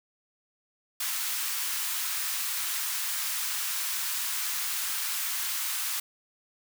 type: high-pass noise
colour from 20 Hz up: white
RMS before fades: -31 dBFS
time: 1-6 s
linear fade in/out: 5 ms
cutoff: 1000 Hz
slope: 24 dB/octave
effects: none